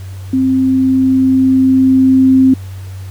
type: tone with level ramp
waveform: sine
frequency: 262.4 Hz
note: C4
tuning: 5 cents sharp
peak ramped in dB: -9 to -4 dBFS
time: 0.33-2.54 s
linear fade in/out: 5 ms
effects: added 95 Hz sine -24 dBFS peak until 3.1 s + pink hiss -41 dBFS RMS until 3.1 s